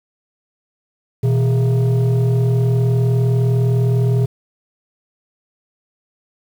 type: tone with frequency modulation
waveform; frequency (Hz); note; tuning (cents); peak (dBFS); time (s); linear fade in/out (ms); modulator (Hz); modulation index
sine; 122.6; B2; -12; -10; 1.23-4.26; 10; 285; 0.59
effects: tanh soft clip ceiling -11 dBFS + 7-bit